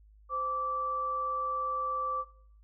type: tone pair together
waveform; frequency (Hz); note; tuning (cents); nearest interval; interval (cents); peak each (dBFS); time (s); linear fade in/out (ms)
sine; 518.1 / 1163; C5 / D6; -17 / -17; octave + major second; 1400; -40 / -30; 0.29-2.25; 50
effects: noise-tail reverb RT60 0.6 s tail -18 dB re dry + added 52 Hz sine -55 dBFS peak until 2.63 s